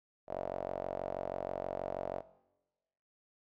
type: tone with band-pass filter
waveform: sawtooth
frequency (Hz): 46.25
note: F#1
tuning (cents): 0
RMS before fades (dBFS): -39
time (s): 0.27-2.23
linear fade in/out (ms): 50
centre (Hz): 630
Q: 5.6
effects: noise-tail reverb RT60 1.0 s tail -18 dB re dry